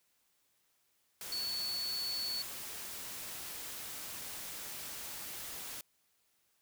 sine tone in noise, 4435 Hz, C#8, in tune, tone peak -35 dBFS, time 1.32-2.42 s, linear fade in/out 2 ms, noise white, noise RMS -44 dBFS, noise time 1.21-5.81 s, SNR +6 dB, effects white hiss -75 dBFS RMS until 6.61 s

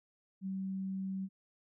sine tone, 191.4 Hz, G3, 41 cents flat, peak -35 dBFS, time 0.41-1.29 s, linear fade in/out 50 ms, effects none

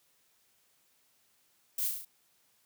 violet noise with echo, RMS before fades -33 dBFS, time 1.78-1.88 s, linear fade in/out 5 ms, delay 34 ms, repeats 5, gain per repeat -3 dB, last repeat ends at 2.05 s, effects white hiss -70 dBFS RMS until 2.65 s + high-pass 60 Hz 12 dB/octave

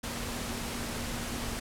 sine tone in noise, 237 Hz, A#3, 29 cents sharp, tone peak -41 dBFS, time 0.03-1.6 s, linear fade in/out 10 ms, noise pink, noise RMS -36 dBFS, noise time 0.03-1.6 s, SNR -8 dB, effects low-pass 12000 Hz 12 dB/octave

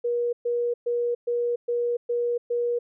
sine tone bursts, 478.6 Hz, A#4, 46 cents sharp, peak -22 dBFS, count 7, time 0.04-2.79 s, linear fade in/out 10 ms, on 290 ms, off 120 ms, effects none

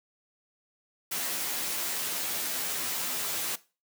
white noise with comb filter, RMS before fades -32 dBFS, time 1.11-3.56 s, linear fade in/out 10 ms, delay 12 ms, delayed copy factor +1, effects noise-tail reverb RT60 0.3 s tail -18 dB re dry + high-pass 150 Hz 12 dB/octave

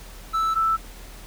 triangle / sine tone pair in turn, 1316 / 1320.7 Hz, E6 / E6, -3 / +3 cents, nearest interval unison, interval 6 cents, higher second, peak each -18 dBFS, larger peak neither, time 0.33-0.55 / 0.55-0.77 s, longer neither, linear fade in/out 20 ms, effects added 40 Hz sine -40 dBFS peak until 1.26 s + pink hiss -45 dBFS RMS until 1.26 s

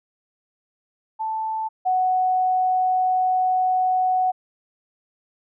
sine tone pair in turn, 880 / 741.4 Hz, A5 / F#5, 0 / +3 cents, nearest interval minor third, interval 297 cents, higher first, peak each -23 / -17 dBFS, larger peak second, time 1.19-1.69 / 1.85-4.32 s, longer second, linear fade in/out 20 ms, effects none

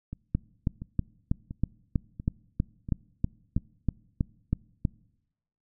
two click trains, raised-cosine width 5 ms, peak -24 / -12 dBFS, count 6 / 15, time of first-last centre 0.13-3.578 / 0.35-4.852 s, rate 1.45 / 3.11 Hz, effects noise-tail reverb RT60 0.9 s tail -25 dB re dry

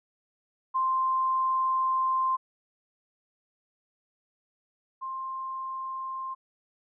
sine tone pair in turn, 1046.5 / 1054.4 Hz, C6 / C6, 0 / +13 cents, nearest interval unison, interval 13 cents, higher second, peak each -23 / -32 dBFS, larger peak first, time 0.74-2.37 / 5.01-6.35 s, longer first, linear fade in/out 20 ms, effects none

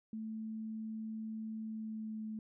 sine tone with pitch glide, 219.8 to 217.4 Hz, A3 to A3, -2 to -21 cents, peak -39 dBFS, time 0.13-2.39 s, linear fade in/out 2 ms, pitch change -19 cents, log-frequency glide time 1.63-2.25 s, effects none

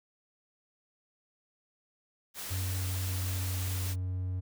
white noise, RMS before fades -40 dBFS, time 2.34-3.96 s, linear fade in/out 50 ms
triangle tone with pitch glide, 92.5 to 91.91 Hz, F#2 to F#2, 0 to -11 cents, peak -29 dBFS, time 2.5-4.41 s, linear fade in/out 20 ms, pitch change -11 cents, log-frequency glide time 2.77-3.67 s
effects none

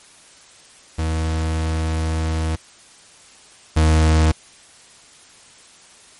40% pulse tone pair in turn, 79.9 / 78.8 Hz, D#2 / D#2, +47 / +23 cents, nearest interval unison, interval 24 cents, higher first, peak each -18 / -11 dBFS, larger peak second, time 0.98-2.56 / 3.76-4.32 s, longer first, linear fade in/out 10 ms, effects white hiss -47 dBFS RMS until 6.19 s + MP3 48 kbps

